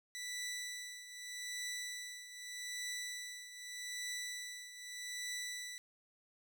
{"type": "tone with tremolo", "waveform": "15% pulse", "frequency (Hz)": 1974, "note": "B6", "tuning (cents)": -1, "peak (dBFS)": -33, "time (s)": [0.15, 5.78], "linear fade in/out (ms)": 0, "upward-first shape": "triangle", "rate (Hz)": 0.82, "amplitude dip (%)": 75, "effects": []}